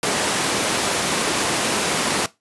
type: high-pass noise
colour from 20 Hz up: pink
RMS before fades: -21 dBFS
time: 0.03-2.26 s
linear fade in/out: 2 ms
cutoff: 220 Hz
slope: 12 dB/octave
effects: noise-tail reverb RT60 0.2 s tail -18 dB re dry + resampled to 24000 Hz